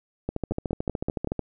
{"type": "two click trains", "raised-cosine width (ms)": 2, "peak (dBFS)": [-14, -14], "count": [16, 5], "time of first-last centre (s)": [[0.29, 1.393], [0.52, 1.273]], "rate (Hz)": [13.6, 5.31], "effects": []}